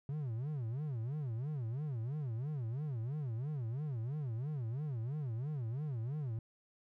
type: tone with vibrato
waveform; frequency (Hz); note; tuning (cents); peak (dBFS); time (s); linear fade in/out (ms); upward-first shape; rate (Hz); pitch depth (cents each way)
triangle; 130.81; C3; 0; -34; 0.09-6.39; 2; sine; 3; 290
effects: none